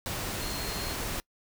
sine tone in noise, 4237 Hz, C8, 21 cents sharp, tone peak -40 dBFS, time 0.41-0.93 s, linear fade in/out 0 ms, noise pink, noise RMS -34 dBFS, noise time 0.06-1.2 s, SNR -9 dB, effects noise-tail reverb RT60 0.1 s tail -25 dB re dry

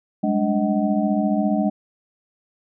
sine tone cluster, 194.2 / 208.8 / 292.1 / 629 / 751 Hz, G3 / G#3 / D4 / D#5 / F#5, -16 / +10 / -9 / +19 / +26 cents, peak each -27 / -20 / -24 / -26 / -28 dBFS, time 0.23-1.7 s, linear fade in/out 10 ms, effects none

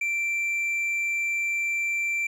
sine tone with hard clipping, 2349 Hz, D7, in tune, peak -25 dBFS, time 0.01-2.27 s, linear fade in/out 5 ms, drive 3 dB, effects none

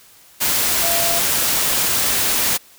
sine tone in noise, 679 Hz, F5, 49 cents flat, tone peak -23 dBFS, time 0.82-1.2 s, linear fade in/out 20 ms, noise white, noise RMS -18 dBFS, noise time 0.4-2.58 s, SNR -8 dB, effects white hiss -48 dBFS RMS until 2.78 s

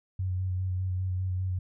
sine tone with vibrato, 92.5 Hz, F#2, in tune, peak -27 dBFS, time 0.19-1.59 s, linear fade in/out 5 ms, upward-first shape square, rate 5 Hz, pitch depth 19 cents each way, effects none

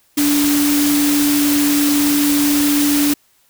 sine tone in noise, 290 Hz, D4, 22 cents flat, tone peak -13 dBFS, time 0.17-3.14 s, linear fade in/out 10 ms, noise white, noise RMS -20 dBFS, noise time 0.17-3.14 s, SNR +4 dB, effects white hiss -57 dBFS RMS until 3.49 s

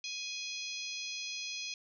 harmonic tone with a mistuned harmonic, 834 Hz, G#5, 7 cents sharp, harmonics 3 / 4 / 5 / 6 / 7 / 8, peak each -42 / -45 / -44 / -45 / -48 / -49 dBFS, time 0.04-1.74 s, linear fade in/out 2 ms, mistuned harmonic 8, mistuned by -79 cents, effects none

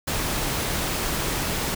pink noise, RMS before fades -26 dBFS, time 0.07-1.75 s, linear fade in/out 10 ms, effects none

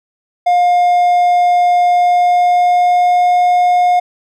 triangle tone with pitch glide, 710 to 715.8 Hz, F5 to F5, +28 to +42 cents, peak -6 dBFS, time 0.46-4 s, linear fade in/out 10 ms, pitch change +14 cents, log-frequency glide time 1.87-3.37 s, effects none

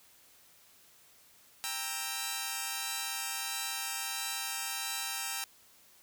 5% pulse chord, E diminished, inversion first, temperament equal with one note detuned, 790.8 / 932.3 / 1318.5 Hz, G5 / Bb5 / E6, +15 / 0 / 0 cents, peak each -27 dBFS, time 1.64-5.44 s, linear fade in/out 0 ms, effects white hiss -61 dBFS RMS until 6.02 s

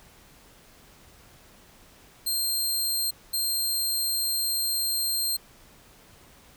15% pulse tone bursts at uneven times, 4181 Hz, C8, 2 cents flat, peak -18 dBFS, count 2, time 2.26-3.11 / 3.33-5.37 s, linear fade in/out 10 ms, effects pink hiss -54 dBFS RMS until 6.56 s

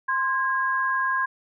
sine tone pair together, 1046.5 / 1635.5 Hz, C6 / G#6, 0 / -27 cents, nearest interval minor sixth, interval 773 cents, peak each -24 dBFS, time 0.08-1.26 s, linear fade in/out 10 ms, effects none

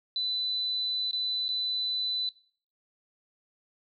sine tone with dropouts, 3998 Hz, B7, 20 cents sharp, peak -27 dBFS, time 0.16-2.29 s, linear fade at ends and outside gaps 1 ms, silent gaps 1.111-1.131 / 1.482-1.489 s, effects noise-tail reverb RT60 0.5 s tail -20 dB re dry

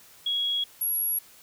sine tone pair in turn, 3322 / 11297 Hz, G#7 / F9, 0 / +19 cents, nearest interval octave + major sixth, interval 2119 cents, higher second, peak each -24 dBFS, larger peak neither, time 0.26-0.64 / 0.81-1.19 s, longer neither, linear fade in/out 5 ms, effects white hiss -53 dBFS RMS until 1.42 s

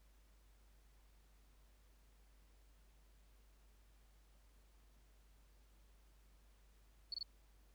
sine tone bursts, 4435 Hz, C#8, in tune, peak -40 dBFS, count 3, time 7.12-7.229 s, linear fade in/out 2 ms, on 21 ms, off 23 ms, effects added 50 Hz sine -65 dBFS peak until 7.74 s + pink hiss -75 dBFS RMS until 7.74 s

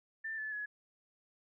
sine tone with pitch steps, 1782 / 1735.3 / 1689.8 Hz, A6 / A6 / G#6, +22 / -24 / +30 cents, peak -37 dBFS, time 0.24-0.66 s, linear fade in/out 10 ms, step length 140 ms, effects none

